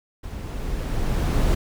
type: noise with level ramp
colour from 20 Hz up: brown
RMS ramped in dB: -33 to -18 dBFS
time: 0.23-1.55 s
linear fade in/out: 10 ms
effects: none